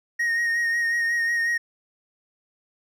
triangle tone with vibrato, 1864.7 Hz, A#6, in tune, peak -19 dBFS, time 0.19-1.58 s, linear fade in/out 10 ms, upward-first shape sine, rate 5.5 Hz, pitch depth 25 cents each way, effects none

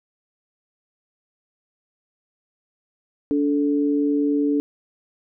sine tone pair together, 288.1 / 437.9 Hz, D4 / A4, -33 / -8 cents, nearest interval perfect fifth, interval 725 cents, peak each -18 / -25 dBFS, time 3.31-4.6 s, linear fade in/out 0 ms, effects none

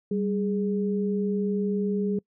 sine tone pair together, 196 / 415.3 Hz, G3 / G#4, 0 / 0 cents, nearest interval octave + minor second, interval 1300 cents, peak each -25 / -28 dBFS, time 0.11-2.19 s, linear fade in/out 5 ms, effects noise-tail reverb RT60 0.1 s tail -26 dB re dry

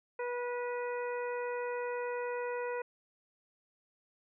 harmonic tone with a mistuned harmonic, 487.1 Hz, B4, 24 cents flat, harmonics 1 / 2 / 3 / 4 / 5, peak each -35 / -41 / -45 / -47 / -49 dBFS, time 0.19-2.82 s, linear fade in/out 5 ms, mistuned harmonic 5, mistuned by +29 cents, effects none

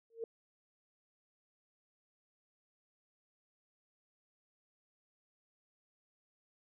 sine tone with exponential growth, 456.8 Hz, A#4, 35 cents flat, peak -33 dBFS, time 0.1-0.24 s, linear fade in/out 2 ms, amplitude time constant 30 ms, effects none

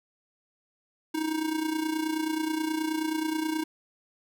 square tone with amplitude modulation, 314.7 Hz, D#4, 20 cents sharp, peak -25 dBFS, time 1.14-3.64 s, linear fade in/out 10 ms, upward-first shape sine, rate 29.4 Hz, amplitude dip 65%, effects none

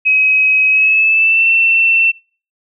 sine tone with pitch glide, 2543 to 2688 Hz, D#7 to E7, +37 to +33 cents, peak -8 dBFS, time 0.05-2.12 s, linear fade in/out 20 ms, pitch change +96 cents, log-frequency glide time 0.69-1.47 s, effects noise-tail reverb RT60 0.4 s tail -25 dB re dry

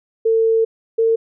sine tone pair in turn, 450 / 452.9 Hz, A4 / A#4, +39 / -50 cents, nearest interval unison, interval 11 cents, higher second, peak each -12 / -12 dBFS, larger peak neither, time 0.25-0.65 / 0.98-1.16 s, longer first, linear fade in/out 10 ms, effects none

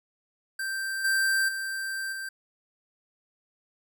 square tone with level steps, 1568 Hz, G6, in tune, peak -30 / -23 / -31 / -34 dBFS, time 0.59-2.29 s, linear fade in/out 5 ms, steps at 1.04 / 1.48 / 2.12 s, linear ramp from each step 10 ms, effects none

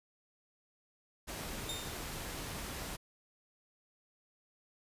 pink noise, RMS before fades -42 dBFS, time 1.27-2.97 s, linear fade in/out 20 ms
sawtooth tone with exponential decay, 3662 Hz, A#7, 32 cents flat, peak -34 dBFS, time 1.69-2.14 s, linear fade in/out 2 ms, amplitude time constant 97 ms
effects resampled to 32000 Hz

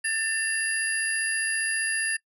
sine tone cluster, 1696 / 1791 / 2729 / 4813 / 10240 Hz, G#6 / A6 / F7 / D8 / D#9, +36 / +30 / -41 / +42 / +49 cents, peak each -35 / -27 / -33 / -35 / -28 dBFS, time 0.04-2.17 s, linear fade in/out 10 ms, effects noise-tail reverb RT60 0.1 s tail -24 dB re dry + tanh soft clip ceiling -16 dBFS

